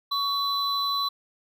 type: tone pair together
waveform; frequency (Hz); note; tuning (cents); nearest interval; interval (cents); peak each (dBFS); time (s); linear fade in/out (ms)
triangle; 1122 / 3998; C#6 / B7; +21 / +20; octave + minor seventh; 2199; -25; 0.11-1.09; 10
effects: none